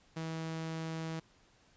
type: tone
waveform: sawtooth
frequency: 161.7 Hz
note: E3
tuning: 33 cents flat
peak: -33 dBFS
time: 0.16-1.2 s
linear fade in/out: 10 ms
effects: pink hiss -66 dBFS RMS until 1.76 s + resampled to 16000 Hz